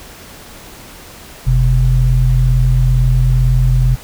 sine tone pair together, 45.23 / 127.4 Hz, F#1 / C3, -39 / -46 cents, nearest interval octave + tritone, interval 1793 cents, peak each -11 dBFS, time 1.46-3.96 s, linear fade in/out 20 ms, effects pink hiss -36 dBFS RMS until 4.03 s

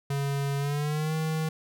square tone with pitch glide, 140 to 158.06 Hz, C#3 to D#3, +18 to +28 cents, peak -27 dBFS, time 0.1-1.49 s, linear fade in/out 5 ms, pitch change +210 cents, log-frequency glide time 0.58-1.14 s, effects none

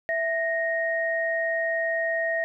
sine tone pair together, 659.3 / 1864.8 Hz, E5 / A#6, 0 / 0 cents, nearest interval octave + tritone, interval 1800 cents, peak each -26 dBFS, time 0.09-2.44 s, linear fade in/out 0 ms, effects none

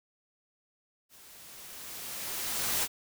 white noise with level ramp, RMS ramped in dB -55 to -28 dBFS, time 1.09-2.88 s, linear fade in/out 50 ms, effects none

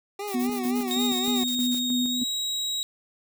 25% pulse tone with vibrato, 390 Hz, G4, 9 cents flat, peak -27 dBFS, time 0.19-1.44 s, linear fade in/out 5 ms, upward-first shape sine, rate 3.8 Hz, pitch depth 110 cents each way
blue noise bursts, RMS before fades -38 dBFS, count 13, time 0.27-1.796 s, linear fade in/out 10 ms, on 86 ms, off 34 ms
sine tone with tremolo, 246.9 Hz, B3, in tune, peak -23 dBFS, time 0.34-2.24 s, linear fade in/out 10 ms, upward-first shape square, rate 3.2 Hz, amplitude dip 45%
35% pulse tone with pitch glide, 3729 to 3834 Hz, A#7 to A#7, 0 to +48 cents, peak -25 dBFS, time 0.91-2.83 s, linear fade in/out 0 ms, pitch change +48 cents, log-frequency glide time 2.06-2.21 s
effects none

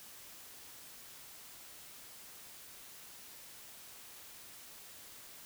silence, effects white hiss -53 dBFS RMS until 5.45 s

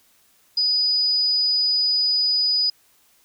sine tone, 4960 Hz, D#8, 6 cents flat, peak -17 dBFS, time 0.57-2.7 s, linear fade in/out 5 ms, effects white hiss -59 dBFS RMS until 3.24 s

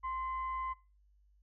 sine tone with frequency modulation, 1046.5 Hz, C6, in tune, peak -35 dBFS, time 0.03-0.74 s, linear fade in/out 20 ms, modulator 991 Hz, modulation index 0.43, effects noise-tail reverb RT60 0.3 s tail -19 dB re dry + added 50 Hz sine -64 dBFS peak until 1.42 s

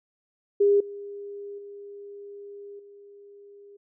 sine tone with level steps, 404.7 Hz, G#4, 45 cents flat, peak -16 / -35 / -39 / -46 dBFS, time 0.6-3.77 s, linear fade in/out 10 ms, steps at 0.8 / 1.58 / 2.79 s, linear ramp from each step 5 ms, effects none

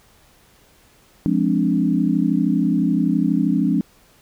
sine chord, D half-diminished seventh, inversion first, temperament equal, 174.61 / 207.7 / 261.6 / 293.7 Hz, F3 / Ab3 / C4 / D4, 0 / 0 / 0 / 0 cents, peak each -21 dBFS, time 1.26-3.81 s, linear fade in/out 0 ms, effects pink hiss -54 dBFS RMS until 4.21 s

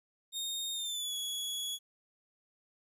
sawtooth tone with pitch glide, 3693 to 3367 Hz, A#7 to G#7, -17 to +23 cents, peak -32 dBFS, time 0.32-1.79 s, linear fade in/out 50 ms, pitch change -160 cents, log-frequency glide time 0.73-1.15 s, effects resampled to 32000 Hz + 12-bit

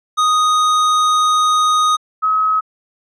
square / sine tone pair in turn, 1244.5 / 1277.3 Hz, D#6 / D#6, 0 / +45 cents, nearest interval unison, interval 45 cents, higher second, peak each -12 dBFS, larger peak neither, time 0.17-1.97 / 2.22-2.61 s, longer first, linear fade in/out 20 ms, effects low-pass 7000 Hz 12 dB/octave

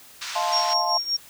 white band-pass noise, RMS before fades -33 dBFS, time 0.21-0.74 s, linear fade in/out 10 ms, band 990 to 6000 Hz, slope 24 dB/octave
sine chord, F dominant seventh, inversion third, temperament just, 628.6 / 698.5 / 873.1 / 1047.7 Hz, Eb5 / F5 / A5 / C6, +18 / 0 / -14 / +2 cents, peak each -32 / -27 / -26 / -27 dBFS, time 0.35-0.98 s, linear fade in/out 10 ms
sine tone with tremolo, 5560 Hz, F8, 9 cents flat, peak -19 dBFS, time 0.52-1.17 s, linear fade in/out 10 ms, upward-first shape triangle, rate 5.2 Hz, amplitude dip 85%
effects white hiss -48 dBFS RMS until 1.29 s

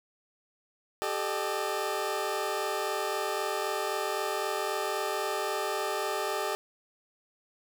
20% pulse tone cluster, 389.3 / 433.1 / 606 Hz, G4 / A4 / D#5, -12 / -27 / -46 cents, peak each -29 dBFS, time 1.02-6.55 s, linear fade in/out 0 ms, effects none

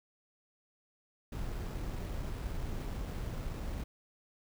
brown noise with sample-and-hold, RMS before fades -38 dBFS, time 1.32-3.84 s, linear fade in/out 5 ms, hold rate 6300 Hz, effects none

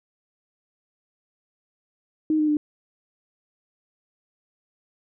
sine tone with pitch steps, 311.1 / 305 / 299.1 Hz, D#4 / D#4 / D4, 0 / -34 / +32 cents, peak -18 dBFS, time 2.3-2.57 s, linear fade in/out 2 ms, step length 90 ms, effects none

